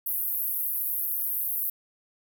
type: band-pass noise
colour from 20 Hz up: white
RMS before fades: -29 dBFS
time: 0.06-1.7 s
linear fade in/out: 5 ms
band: 12000 to 16000 Hz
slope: 48 dB/octave
effects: none